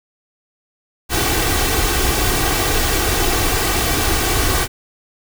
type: noise with comb filter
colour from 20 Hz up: pink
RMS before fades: -17 dBFS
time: 1.09-4.68 s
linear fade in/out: 50 ms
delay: 2.6 ms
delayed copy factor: +0.6
effects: none